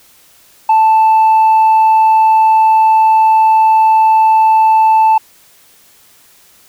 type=tone with tanh clipping; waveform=sine; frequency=880 Hz; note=A5; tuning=in tune; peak=-6 dBFS; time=0.69-5.18 s; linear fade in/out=5 ms; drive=1 dB; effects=white hiss -46 dBFS RMS until 6.68 s